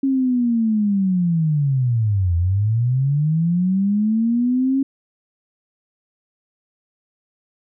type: linear two-way sweep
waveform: sine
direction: down then up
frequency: 273.9 to 83.4 to 273.9 Hz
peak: -15 dBFS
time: 0.03-4.83 s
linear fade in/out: 5 ms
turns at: 2.36 s
effects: none